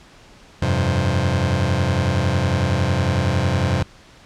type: chord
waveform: sawtooth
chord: F suspended second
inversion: none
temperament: just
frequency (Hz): 87.31 / 98.22 / 130.96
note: F2 / G2 / C3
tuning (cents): 0 / +4 / +2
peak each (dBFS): -17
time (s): 0.62-3.83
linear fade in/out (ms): 5
effects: pink hiss -47 dBFS RMS until 4.25 s + low-pass 6000 Hz 12 dB/octave